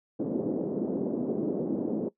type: band-pass noise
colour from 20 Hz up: pink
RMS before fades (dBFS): -30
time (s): 0.19-2.09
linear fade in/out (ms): 10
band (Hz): 210 to 450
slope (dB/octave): 24
effects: noise-tail reverb RT60 0.1 s tail -19 dB re dry